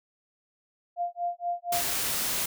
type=tone with tremolo; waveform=sine; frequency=698.5 Hz; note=F5; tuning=in tune; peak=-25 dBFS; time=0.96-1.93 s; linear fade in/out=50 ms; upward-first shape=sine; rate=4.2 Hz; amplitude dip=100%
type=noise; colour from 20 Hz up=white; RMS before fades=-29 dBFS; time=1.72-2.46 s; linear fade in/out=5 ms
effects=none